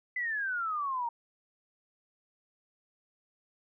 sine exponential sweep, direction down, 2028 to 920 Hz, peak -30 dBFS, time 0.16-1.09 s, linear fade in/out 5 ms, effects none

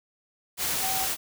sine tone in noise, 763 Hz, G5, 47 cents flat, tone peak -31 dBFS, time 0.8-1.08 s, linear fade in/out 50 ms, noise white, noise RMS -28 dBFS, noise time 0.57-1.17 s, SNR -6 dB, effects none

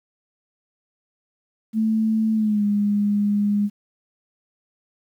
sine tone with pitch glide, 220 to 205.3 Hz, A3 to G#3, 0 to -20 cents, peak -17 dBFS, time 1.73-3.7 s, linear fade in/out 50 ms, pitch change -120 cents, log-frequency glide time 2.34-2.64 s, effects 9-bit

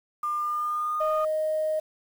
sine tone with pitch glide, 1200 to 1230.2 Hz, D6 to D#6, +37 to -20 cents, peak -25 dBFS, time 0.23-1.25 s, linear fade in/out 5 ms, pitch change +43 cents, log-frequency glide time 0.38-1.1 s
sine tone, 622.3 Hz, D#5, in tune, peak -23 dBFS, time 1-1.8 s, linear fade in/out 10 ms
effects tanh soft clip ceiling -16 dBFS + 8-bit

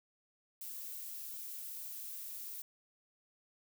violet noise, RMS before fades -45 dBFS, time 0.61-2.62 s, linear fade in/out 2 ms, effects none

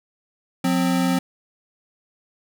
square tone pair together, 180 / 261.4 Hz, F#3 / C4, -47 / -1 cents, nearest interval tritone, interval 646 cents, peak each -22 / -21 dBFS, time 0.64-1.19 s, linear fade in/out 5 ms, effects none

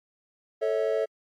triangle chord, A major, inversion none, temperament equal with one note detuned, 440 / 554.4 / 646.8 Hz, A4 / C#5 / E5, 0 / 0 / -33 cents, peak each -25 / -27 / -27 dBFS, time 0.61-1.06 s, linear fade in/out 20 ms, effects AAC 64 kbps

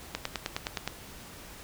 click train, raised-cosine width 0.2 ms, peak -13 dBFS, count 8, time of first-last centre 0.15-0.876 s, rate 9.64 Hz, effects pink hiss -47 dBFS RMS until 1.63 s

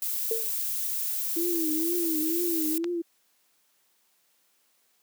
violet noise, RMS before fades -30 dBFS, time 0.02-2.78 s, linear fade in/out 2 ms
sine tone with exponential decay, 450.7 Hz, A4, 42 cents sharp, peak -23 dBFS, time 0.31-0.53 s, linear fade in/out 2 ms, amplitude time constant 47 ms
sine tone with vibrato, 328.4 Hz, E4, 6 cents flat, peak -26 dBFS, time 1.36-3.02 s, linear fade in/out 10 ms, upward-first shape triangle, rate 2.1 Hz, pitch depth 130 cents each way
click, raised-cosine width 0.2 ms, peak -18 dBFS, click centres 2.843 s
effects white hiss -68 dBFS RMS until 5.02 s + high-pass 200 Hz 12 dB/octave

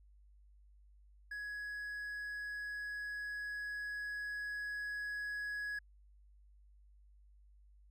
triangle tone with level ramp, 1674 Hz, G#6, 13 cents sharp, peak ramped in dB -39 to -36 dBFS, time 1.31-5.79 s, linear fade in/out 5 ms, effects added 50 Hz sine -60 dBFS peak until 7.9 s

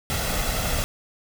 pink noise with comb filter, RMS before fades -25 dBFS, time 0.1-0.84 s, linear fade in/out 0 ms, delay 1.5 ms, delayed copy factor +0.55, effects none

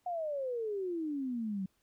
sine exponential sweep, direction down, 731 to 184.7 Hz, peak -33 dBFS, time 0.06-1.66 s, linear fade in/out 5 ms, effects pink hiss -75 dBFS RMS until 1.82 s

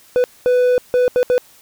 triangle tone bursts at uneven times, 496.9 Hz, B4, 11 cents sharp, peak -9 dBFS, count 5, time 0.16-0.24 / 0.46-0.78 / 0.94-1.08 / 1.16-1.23 / 1.3-1.38 s, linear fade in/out 0 ms, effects white hiss -48 dBFS RMS until 1.61 s

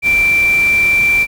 sine tone in noise, 2349 Hz, D7, in tune, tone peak -9 dBFS, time 0.02-1.27 s, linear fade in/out 50 ms, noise pink, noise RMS -27 dBFS, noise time 0.02-1.27 s, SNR +15 dB, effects none

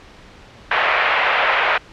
white band-pass noise, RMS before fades -17 dBFS, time 0.71-1.78 s, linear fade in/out 5 ms, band 540 to 2500 Hz, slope 24 dB/octave, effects pink hiss -43 dBFS RMS until 1.92 s + low-pass 4000 Hz 12 dB/octave

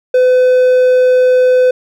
triangle tone, 506 Hz, B4, 42 cents sharp, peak -4 dBFS, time 0.14-1.71 s, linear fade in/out 5 ms, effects none

